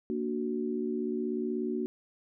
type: chord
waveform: sine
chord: Bb augmented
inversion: none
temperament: equal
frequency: 233.1 / 293.7 / 370 Hz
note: Bb3 / D4 / F#4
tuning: 0 / 0 / 0 cents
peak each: -33 / -36 / -33 dBFS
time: 0.1-1.86 s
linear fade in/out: 0 ms
effects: none